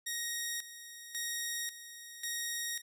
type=tone with tremolo; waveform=10% pulse; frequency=1877 Hz; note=A#6; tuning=11 cents sharp; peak=-26 dBFS; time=0.06-2.82 s; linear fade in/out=10 ms; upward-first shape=square; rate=0.92 Hz; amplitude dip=75%; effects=none